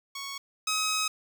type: tone pair in turn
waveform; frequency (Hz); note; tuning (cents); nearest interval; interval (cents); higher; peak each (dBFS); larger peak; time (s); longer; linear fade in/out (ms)
10% pulse; 1108.7 / 1270.6; C#6 / D#6; 0 / +36; major second; 236; second; -27 / -18; second; 0.15-0.38 / 0.67-1.08; second; 5
effects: none